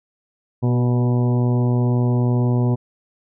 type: harmonic tone with a mistuned harmonic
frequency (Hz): 122.3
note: B2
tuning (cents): -16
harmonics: 1 / 2 / 3 / 4 / 5 / 6 / 7 / 8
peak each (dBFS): -16 / -22 / -27 / -32 / -34 / -37 / -37 / -37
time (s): 0.62-2.76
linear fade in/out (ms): 20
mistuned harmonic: 3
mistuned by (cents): +17
effects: none